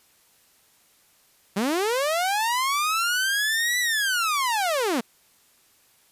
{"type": "linear two-way sweep", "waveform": "sawtooth", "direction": "up then down", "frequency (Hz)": [185, 1988, 210.5], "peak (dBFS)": -18, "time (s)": [1.56, 5.01], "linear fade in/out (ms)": 10, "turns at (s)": 3.79, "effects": ["white hiss -60 dBFS RMS until 6.11 s", "resampled to 32000 Hz"]}